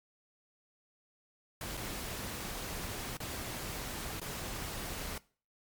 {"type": "noise with dropouts", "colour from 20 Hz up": "pink", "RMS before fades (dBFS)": -40, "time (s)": [1.61, 5.18], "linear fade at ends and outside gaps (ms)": 2, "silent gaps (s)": [[1.77, 1.774], [3.17, 3.202], [4.199, 4.215]], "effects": ["noise-tail reverb RT60 0.4 s tail -21 dB re dry", "MP3 96 kbps"]}